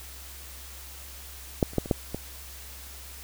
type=clicks; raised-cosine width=2 ms; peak=-7 / -30 / -9 / -23 / -8 / -17 dBFS; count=6; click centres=1.628 / 1.734 / 1.783 / 1.859 / 1.912 / 2.146 s; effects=added 66 Hz sine -45 dBFS peak until 3.23 s + white hiss -45 dBFS RMS until 3.23 s